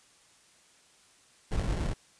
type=noise with sample-and-hold; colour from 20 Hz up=brown; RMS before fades=-30 dBFS; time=1.51-1.94 s; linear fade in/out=10 ms; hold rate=1225 Hz; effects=white hiss -61 dBFS RMS until 2.19 s + resampled to 22050 Hz